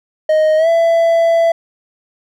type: tone with pitch glide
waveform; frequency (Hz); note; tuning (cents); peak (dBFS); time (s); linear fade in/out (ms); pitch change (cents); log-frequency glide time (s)
triangle; 622.3 to 667; D#5 to E5; 0 to +20; -7; 0.29-1.52; 5; +120; 0.57-0.68
effects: none